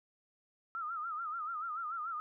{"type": "tone with vibrato", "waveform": "sine", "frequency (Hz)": 1294, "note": "E6", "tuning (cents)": -32, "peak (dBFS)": -36, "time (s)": [0.75, 2.2], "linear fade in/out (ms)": 0, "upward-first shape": "sine", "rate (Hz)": 6.9, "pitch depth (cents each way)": 120, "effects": []}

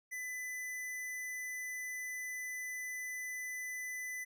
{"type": "tone", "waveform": "square", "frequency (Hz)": 2003, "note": "B6", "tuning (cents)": 24, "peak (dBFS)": -40, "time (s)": [0.11, 4.25], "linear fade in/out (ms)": 20, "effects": []}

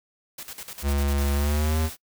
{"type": "noise with tremolo", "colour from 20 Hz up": "white", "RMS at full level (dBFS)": -37, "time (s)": [0.38, 1.29], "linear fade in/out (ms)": 5, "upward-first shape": "square", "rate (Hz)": 10, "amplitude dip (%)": 75}
{"type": "tone with pitch glide", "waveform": "square", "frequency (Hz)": [70.6, 79.25], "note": ["C#2", "D#2"], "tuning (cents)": [32, 32], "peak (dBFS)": -22, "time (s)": [0.82, 1.9], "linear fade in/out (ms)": 50, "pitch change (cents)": 200, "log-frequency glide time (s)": [1.34, 1.79]}
{"type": "noise", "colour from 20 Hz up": "white", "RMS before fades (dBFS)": -38, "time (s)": [1.19, 1.97], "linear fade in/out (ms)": 50}
{"effects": ["noise-tail reverb RT60 0.1 s tail -25 dB re dry"]}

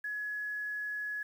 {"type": "tone with quantisation", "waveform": "sine", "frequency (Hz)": 1689, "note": "G#6", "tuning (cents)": 29, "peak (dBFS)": -34, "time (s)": [0.04, 1.23], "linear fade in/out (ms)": 5, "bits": 10, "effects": []}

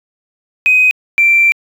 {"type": "tone pair in turn", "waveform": "triangle", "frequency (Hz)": [2511, 2352], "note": ["D#7", "D7"], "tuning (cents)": [15, 2], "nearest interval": "minor second", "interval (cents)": 113, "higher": "first", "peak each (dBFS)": -3, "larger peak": "neither", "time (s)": [[0.66, 0.91], [1.18, 1.52]], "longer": "second", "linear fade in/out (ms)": 0, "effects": ["tanh soft clip ceiling -4 dBFS"]}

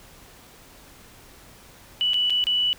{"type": "tone with dropouts", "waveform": "sine", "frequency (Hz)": 2960, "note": "F#7", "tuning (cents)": 0, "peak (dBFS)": -19, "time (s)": [2.01, 2.73], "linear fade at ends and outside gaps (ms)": 0, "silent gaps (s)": [[2.134, 2.142], [2.298, 2.304], [2.44, 2.469]], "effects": ["pink hiss -49 dBFS RMS until 2.78 s"]}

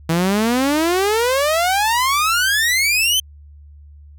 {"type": "exponential sweep", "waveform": "sawtooth", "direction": "up", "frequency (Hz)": [160, 3136], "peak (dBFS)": -11, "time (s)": [0.09, 3.2], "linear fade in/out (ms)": 5, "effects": ["added 73 Hz sine -39 dBFS peak until 4.18 s"]}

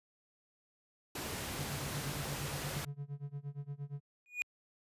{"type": "noise", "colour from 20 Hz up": "pink", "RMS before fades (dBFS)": -40, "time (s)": [1.15, 2.85], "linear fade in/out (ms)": 5}
{"type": "tone with tremolo", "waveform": "triangle", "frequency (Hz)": 142.5, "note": "C#3", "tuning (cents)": 48, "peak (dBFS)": -35, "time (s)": [1.59, 4], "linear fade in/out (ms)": 2, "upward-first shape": "sine", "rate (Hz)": 8.6, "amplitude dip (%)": 95}
{"type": "tone with exponential growth", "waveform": "triangle", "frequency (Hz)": 2454, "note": "D#7", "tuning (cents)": -25, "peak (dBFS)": -27, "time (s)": [4.26, 4.42], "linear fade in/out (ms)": 0, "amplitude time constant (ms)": 34}
{"effects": ["high-pass 60 Hz 12 dB/octave", "resampled to 32000 Hz"]}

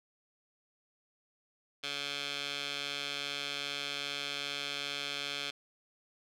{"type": "tone with band-pass filter", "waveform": "15% pulse", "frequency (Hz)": 142.5, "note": "C#3", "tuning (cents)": 48, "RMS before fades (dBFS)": -38, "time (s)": [1.83, 5.51], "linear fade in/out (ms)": 10, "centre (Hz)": 3400, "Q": 2.2, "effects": []}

